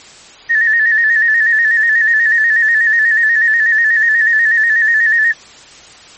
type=tone with vibrato; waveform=sine; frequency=1801 Hz; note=A6; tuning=40 cents sharp; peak=-8 dBFS; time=0.49-5.33 s; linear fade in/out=20 ms; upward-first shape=square; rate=8.2 Hz; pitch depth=55 cents each way; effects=white hiss -38 dBFS RMS until 6.17 s + MP3 32 kbps